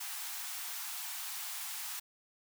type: high-pass noise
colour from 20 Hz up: white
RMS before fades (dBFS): -41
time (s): 0-2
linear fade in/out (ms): 10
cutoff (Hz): 710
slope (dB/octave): 96
effects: none